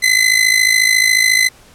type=tone with amplitude modulation; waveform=sawtooth; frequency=2034 Hz; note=C7; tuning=50 cents flat; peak=-3 dBFS; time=0.02-1.49 s; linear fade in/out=20 ms; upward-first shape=sine; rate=54.1 Hz; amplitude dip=75%; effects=pink hiss -45 dBFS RMS until 1.74 s + low-pass 12000 Hz 12 dB/octave